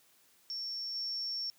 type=tone with level steps; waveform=sine; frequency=5460 Hz; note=F8; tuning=40 cents flat; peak=-36 / -34 dBFS; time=0.5-1.5 s; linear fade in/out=0 ms; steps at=0.94 s; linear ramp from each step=20 ms; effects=white hiss -66 dBFS RMS until 1.58 s + high-pass 100 Hz 12 dB/octave